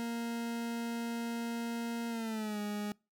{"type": "tone with pitch glide", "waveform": "40% pulse", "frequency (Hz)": [233.1, 207.7], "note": ["A#3", "G#3"], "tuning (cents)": [0, 0], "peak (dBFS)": -34, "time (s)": [0, 2.92], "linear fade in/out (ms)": 0, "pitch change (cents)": -200, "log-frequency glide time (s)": [2.09, 2.59], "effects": ["noise-tail reverb RT60 0.3 s tail -26 dB re dry"]}